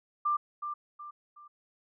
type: tone with echo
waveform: sine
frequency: 1187 Hz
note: D6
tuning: 18 cents sharp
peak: -25 dBFS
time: 0.25-0.37 s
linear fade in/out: 10 ms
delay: 370 ms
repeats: 3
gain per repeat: -8 dB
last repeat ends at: 1.48 s
effects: none